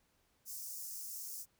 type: high-pass noise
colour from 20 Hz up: white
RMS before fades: -45 dBFS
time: 0.45-1.46 s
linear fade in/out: 50 ms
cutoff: 5200 Hz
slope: 48 dB/octave
effects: pink hiss -75 dBFS RMS until 1.59 s